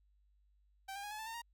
sawtooth tone with pitch steps, 777 / 801.6 / 827 / 853.2 / 880.3 / 908.1 / 936.9 Hz, G5 / G5 / G#5 / G#5 / A5 / A#5 / A#5, -16 / +38 / -8 / +46 / +1 / -46 / +8 cents, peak -39 dBFS, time 0.88-1.419 s, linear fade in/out 10 ms, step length 77 ms, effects added 50 Hz sine -68 dBFS peak until 1.53 s

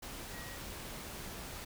sine tone in noise, 1901 Hz, A#6, 33 cents sharp, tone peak -50 dBFS, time 0.33-0.57 s, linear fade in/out 10 ms, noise pink, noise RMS -45 dBFS, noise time 0.02-1.65 s, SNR -8 dB, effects none

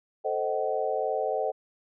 sine chord, A diminished seventh, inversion none, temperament equal with one note detuned, 440 / 523.3 / 622.3 / 756.4 Hz, A4 / C5 / Eb5 / Gb5, 0 / 0 / 0 / +38 cents, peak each -31 dBFS, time 0.24-1.52 s, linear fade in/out 20 ms, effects none

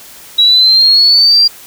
sine exponential sweep, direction up, 3865 to 4783 Hz, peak -4 dBFS, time 0.38-1.48 s, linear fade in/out 10 ms, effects white hiss -35 dBFS RMS until 1.66 s

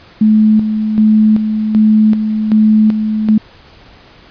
sine tone with tremolo, 215.7 Hz, A3, 34 cents flat, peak -5 dBFS, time 0.21-3.38 s, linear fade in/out 5 ms, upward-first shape square, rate 1.3 Hz, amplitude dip 55%, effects pink hiss -41 dBFS RMS until 4.3 s + resampled to 11025 Hz

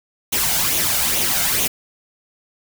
white noise with flanger, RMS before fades -19 dBFS, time 0.32-1.68 s, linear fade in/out 10 ms, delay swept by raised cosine 0.3 to 1.4 ms, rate 2.3 Hz, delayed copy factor +0.55, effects none

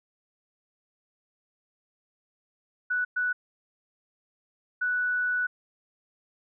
sine tone bursts at uneven times, 1480 Hz, F#6, in tune, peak -24 dBFS, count 3, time 2.9-3.05 / 3.16-3.33 / 4.81-5.47 s, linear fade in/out 10 ms, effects none

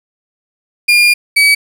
35% pulse tone pair in turn, 2415 / 2279 Hz, D7 / C#7, +48 / +47 cents, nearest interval minor second, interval 101 cents, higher first, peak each -4 / -4 dBFS, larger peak neither, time 0.88-1.14 / 1.36-1.55 s, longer first, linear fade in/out 10 ms, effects low-pass 12000 Hz 12 dB/octave + 7-bit

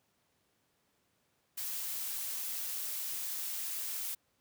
blue noise, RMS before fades -38 dBFS, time 1.57-4.15 s, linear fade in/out 10 ms, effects pink hiss -75 dBFS RMS until 4.4 s + high-pass 100 Hz 12 dB/octave

